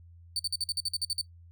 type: tone bursts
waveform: 35% pulse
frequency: 4546 Hz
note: C#8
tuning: 43 cents sharp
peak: -27 dBFS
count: 11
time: 0.36-1.213 s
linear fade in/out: 2 ms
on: 33 ms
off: 49 ms
effects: noise-tail reverb RT60 0.1 s tail -18 dB re dry + added 85 Hz sine -50 dBFS peak until 1.51 s